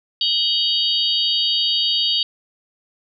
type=tone cluster; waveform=sine; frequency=2941 / 3193 / 3750 / 4587 Hz; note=F#7 / G7 / A#7 / D8; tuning=-11 / +31 / +10 / -42 cents; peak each=-22 dBFS; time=0.21-2.23 s; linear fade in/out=2 ms; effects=none